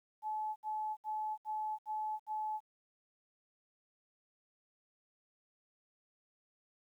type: tone bursts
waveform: sine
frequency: 860 Hz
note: A5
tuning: 40 cents flat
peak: -35 dBFS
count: 6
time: 0.22-2.605 s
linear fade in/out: 50 ms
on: 340 ms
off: 69 ms
effects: 12-bit